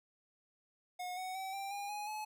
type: tone with pitch steps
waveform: square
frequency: 724 / 744.4 / 765.3 / 786.8 / 808.9 / 831.7 / 855 Hz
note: F#5 / F#5 / G5 / G5 / G#5 / G#5 / A5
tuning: -38 / +10 / -42 / +6 / -46 / +2 / -50 cents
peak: -40 dBFS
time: 0.99-2.25 s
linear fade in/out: 10 ms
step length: 180 ms
effects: none